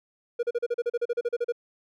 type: tone bursts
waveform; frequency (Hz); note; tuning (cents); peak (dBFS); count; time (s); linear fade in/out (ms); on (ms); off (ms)
triangle; 476.9; A#4; +39; -21; 15; 0.39-1.523; 10; 41; 37
effects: none